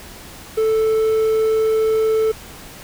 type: tone with quantisation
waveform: triangle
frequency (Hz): 440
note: A4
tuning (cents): 0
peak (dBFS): -12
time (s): 0.57-2.32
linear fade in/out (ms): 10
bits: 7
effects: pink hiss -38 dBFS RMS until 2.83 s